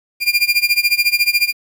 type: tone with tremolo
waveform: 30% pulse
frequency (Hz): 2400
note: D7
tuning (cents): +37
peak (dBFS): -7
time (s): 0.2-1.53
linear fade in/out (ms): 50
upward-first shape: sine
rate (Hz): 14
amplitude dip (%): 90
effects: 8-bit